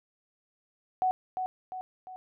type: tone with echo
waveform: sine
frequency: 744 Hz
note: F#5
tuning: 9 cents sharp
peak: -23 dBFS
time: 1.02-1.11 s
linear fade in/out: 0 ms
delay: 350 ms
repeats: 3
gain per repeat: -6 dB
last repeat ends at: 2.16 s
effects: none